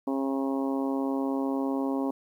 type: harmonic tone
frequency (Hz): 135.8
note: C#3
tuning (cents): -35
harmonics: 2 / 3 / 4 / 5 / 6 / 7 / 8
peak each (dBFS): -27 / -35 / -36 / -40 / -40 / -40 / -43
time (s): 0.07-2.11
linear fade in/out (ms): 5
effects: 10-bit